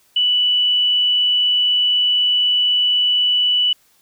sine tone, 2964 Hz, F#7, 2 cents sharp, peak -13 dBFS, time 0.16-3.73 s, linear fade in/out 5 ms, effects white hiss -57 dBFS RMS until 4.01 s

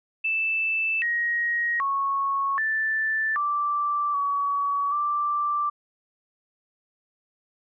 sine tone with pitch steps, 2642 / 1885 / 1103 / 1763 / 1170 / 1132 / 1175 Hz, E7 / A#6 / C#6 / A6 / D6 / C#6 / D6, +3 / +19 / -9 / +3 / -7 / +36 / +1 cents, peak -22 dBFS, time 0.24-5.7 s, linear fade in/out 10 ms, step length 780 ms, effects none

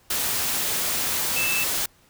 sine tone in noise, 2637 Hz, E7, in tune, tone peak -24 dBFS, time 1.36-1.64 s, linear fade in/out 5 ms, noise white, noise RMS -25 dBFS, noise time 0.1-1.86 s, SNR -2 dB, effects pink hiss -58 dBFS RMS until 2.09 s

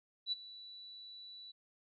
sine tone with ADSR envelope, 3951 Hz, B7, in tune, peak -31 dBFS, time 0.26-1.52 s, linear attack 61 ms, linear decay 21 ms, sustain -18 dB, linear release 14 ms, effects none

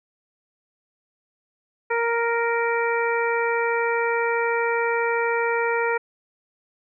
harmonic tone, 466.2 Hz, A#4, in tune, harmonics 1 / 2 / 3 / 4 / 5, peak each -23 / -26 / -28 / -29 / -30 dBFS, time 1.9-5.98 s, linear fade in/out 10 ms, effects none

